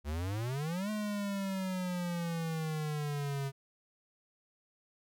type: exponential two-way sweep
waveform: square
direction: up then down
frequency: 70.2 to 214.3 to 136 Hz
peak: -34 dBFS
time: 0.04-3.52 s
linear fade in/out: 50 ms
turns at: 0.9 s
effects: none

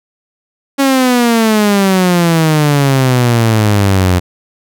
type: exponential sweep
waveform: sawtooth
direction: down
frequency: 278.1 to 88.4 Hz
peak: -4 dBFS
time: 0.78-4.2 s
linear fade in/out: 20 ms
effects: none

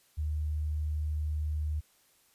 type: tone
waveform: sine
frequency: 76.1 Hz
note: D#2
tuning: 38 cents flat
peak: -29 dBFS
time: 0.17-1.81 s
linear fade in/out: 20 ms
effects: white hiss -66 dBFS RMS until 2.34 s + resampled to 32000 Hz

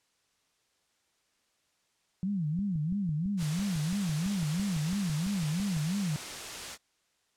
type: tone with vibrato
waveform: sine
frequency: 174.61 Hz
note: F3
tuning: in tune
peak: -28 dBFS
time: 2.23-6.16 s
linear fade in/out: 0 ms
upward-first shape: sine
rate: 3 Hz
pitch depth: 280 cents each way
type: click train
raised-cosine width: 5 ms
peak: -30 dBFS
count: 20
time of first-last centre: 2.59-5.767 s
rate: 5.98 Hz
type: noise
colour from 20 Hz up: white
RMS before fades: -39 dBFS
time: 3.37-6.78 s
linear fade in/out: 50 ms
effects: white hiss -73 dBFS RMS until 7.36 s + low-pass 8000 Hz 12 dB/octave

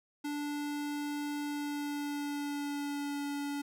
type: tone with pitch glide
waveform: square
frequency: 292.1 to 285.8 Hz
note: D4 to D4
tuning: -9 to -47 cents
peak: -35 dBFS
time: 0.24-3.62 s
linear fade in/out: 10 ms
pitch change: -38 cents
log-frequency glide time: 1.42-3.23 s
effects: none

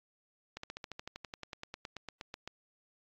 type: slowing click train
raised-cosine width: 0.2 ms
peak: -24 dBFS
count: 21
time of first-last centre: 0.57-2.476 s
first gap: 64 ms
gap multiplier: 1.04
effects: low-pass 6000 Hz 12 dB/octave + AAC 48 kbps

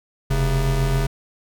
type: tone pair together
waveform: square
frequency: 42.56 / 135.3 Hz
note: F1 / C#3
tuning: -44 / -42 cents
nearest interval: octave + minor sixth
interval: 2002 cents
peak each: -21 dBFS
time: 0.3-1.07 s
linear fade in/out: 10 ms
effects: none

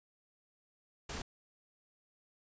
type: noise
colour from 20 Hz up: pink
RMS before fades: -41 dBFS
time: 1.09-1.22 s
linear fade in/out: 5 ms
effects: resampled to 16000 Hz

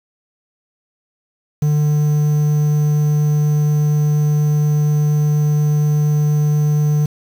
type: tone with quantisation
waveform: triangle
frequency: 149.3 Hz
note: D3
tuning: 29 cents sharp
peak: -10 dBFS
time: 1.62-7.06 s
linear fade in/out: 5 ms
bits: 6
effects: none

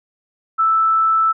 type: tone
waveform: sine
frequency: 1318.5 Hz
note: E6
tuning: in tune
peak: -12 dBFS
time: 0.58-1.33 s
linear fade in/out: 20 ms
effects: none

